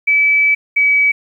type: tone pair in turn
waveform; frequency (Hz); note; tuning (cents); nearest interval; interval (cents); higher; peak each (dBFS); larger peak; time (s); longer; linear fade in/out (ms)
sine; 2300 / 2280; D7 / C#7; -37 / +48; unison; 15; first; -9; neither; 0.07-0.55 / 0.76-1.12; first; 10
effects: 8-bit